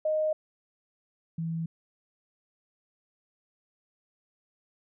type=tone pair in turn; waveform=sine; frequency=620 / 164.22 Hz; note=D#5 / E3; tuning=-6 / -6 cents; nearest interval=octave + major seventh; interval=2300 cents; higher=first; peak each=-24 / -29 dBFS; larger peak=first; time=0.05-0.33 / 1.38-1.66 s; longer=neither; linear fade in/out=5 ms; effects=none